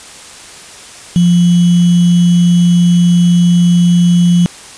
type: tone with sample-and-hold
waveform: sine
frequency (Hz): 174.61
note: F3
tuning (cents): 0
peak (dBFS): -5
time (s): 1.16-4.46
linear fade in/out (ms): 0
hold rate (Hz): 3150
effects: white hiss -33 dBFS RMS until 4.77 s + resampled to 22050 Hz